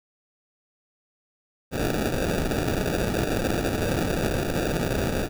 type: noise with sample-and-hold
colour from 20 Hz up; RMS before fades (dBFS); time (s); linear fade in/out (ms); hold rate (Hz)
white; -25; 1.71-5.29; 50; 1050
effects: none